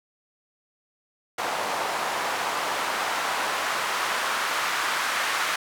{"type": "noise with band-pass filter sweep", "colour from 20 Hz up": "white", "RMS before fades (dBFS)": -27, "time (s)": [1.38, 5.56], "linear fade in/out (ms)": 5, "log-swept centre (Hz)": [780, 1400], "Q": 1.3, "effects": []}